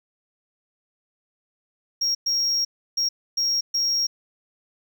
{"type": "tone bursts at uneven times", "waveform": "sine", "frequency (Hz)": 5588, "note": "F8", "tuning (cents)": 0, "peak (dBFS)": -17, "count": 5, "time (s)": [[2.01, 2.15], [2.26, 2.65], [2.97, 3.09], [3.37, 3.61], [3.74, 4.07]], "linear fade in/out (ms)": 10, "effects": ["tanh soft clip ceiling -19 dBFS", "9-bit"]}